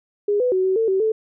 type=tone with pitch steps; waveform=sine; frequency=410.8 / 497.9 / 373.4 / 377.7 / 449.2 / 382.3 / 438.6 Hz; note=G#4 / B4 / F#4 / F#4 / A4 / G4 / A4; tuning=-19 / +14 / +16 / +36 / +36 / -43 / -6 cents; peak=-16 dBFS; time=0.28-1.12 s; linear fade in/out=5 ms; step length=120 ms; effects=none